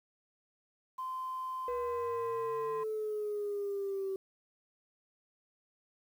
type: tone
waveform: sine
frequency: 1034 Hz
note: C6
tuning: 21 cents flat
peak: -35 dBFS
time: 0.98-2.84 s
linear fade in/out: 10 ms
type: exponential sweep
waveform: sine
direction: down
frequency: 490 to 383.5 Hz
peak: -32 dBFS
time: 1.68-4.16 s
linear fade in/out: 2 ms
effects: tanh soft clip ceiling -29 dBFS + 10-bit